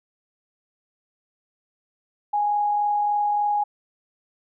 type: tone with amplitude modulation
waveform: sine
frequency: 828 Hz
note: G#5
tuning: 5 cents flat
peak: -18 dBFS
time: 2.33-3.64 s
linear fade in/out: 10 ms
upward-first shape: sine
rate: 43.4 Hz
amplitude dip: 25%
effects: none